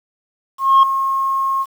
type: tone with ADSR envelope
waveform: sine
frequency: 1079 Hz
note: C#6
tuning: 47 cents flat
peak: -3 dBFS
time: 0.58-1.66 s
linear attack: 250 ms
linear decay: 4 ms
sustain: -12 dB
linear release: 47 ms
effects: tanh soft clip ceiling -5 dBFS + 7-bit